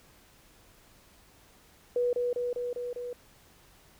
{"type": "tone with echo", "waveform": "sine", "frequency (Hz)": 487.9, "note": "B4", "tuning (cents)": -21, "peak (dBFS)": -24, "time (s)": [1.96, 2.13], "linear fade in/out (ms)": 2, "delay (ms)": 200, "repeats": 5, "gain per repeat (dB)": -2, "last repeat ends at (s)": 3.13, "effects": ["pink hiss -59 dBFS RMS until 3.99 s"]}